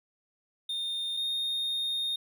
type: tone pair in turn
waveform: triangle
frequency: 3645 / 3685 Hz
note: A#7 / A#7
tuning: -40 / -21 cents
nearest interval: unison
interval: 19 cents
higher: second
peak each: -29 / -27 dBFS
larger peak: second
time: 0.69-1.17 / 1.17-2.16 s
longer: second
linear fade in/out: 5 ms
effects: none